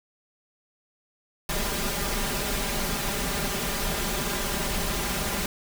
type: noise with comb filter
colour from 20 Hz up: pink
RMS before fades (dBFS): -28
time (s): 1.49-5.46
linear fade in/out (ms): 2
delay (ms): 5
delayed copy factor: +0.75
effects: none